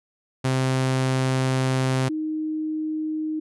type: tone pair in turn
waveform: sawtooth / sine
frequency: 130.81 / 311.1 Hz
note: C3 / D#4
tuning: 0 / 0 cents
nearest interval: octave + minor third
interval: 1500 cents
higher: second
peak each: -16 / -24 dBFS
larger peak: first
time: 0.44-2.09 / 2.09-3.4 s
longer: first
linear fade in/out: 10 ms
effects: resampled to 24000 Hz